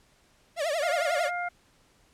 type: tone with vibrato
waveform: 45% pulse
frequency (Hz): 622.3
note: D#5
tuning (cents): 0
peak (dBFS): -26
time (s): 0.56-1.31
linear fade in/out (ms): 50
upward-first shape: triangle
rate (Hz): 11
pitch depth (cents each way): 220
type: harmonic tone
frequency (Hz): 705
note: F5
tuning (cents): +16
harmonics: 1 / 2 / 3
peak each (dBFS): -31 / -34 / -36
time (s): 0.82-1.49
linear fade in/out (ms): 10
effects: pink hiss -63 dBFS RMS until 2.13 s + low-pass 10000 Hz 12 dB/octave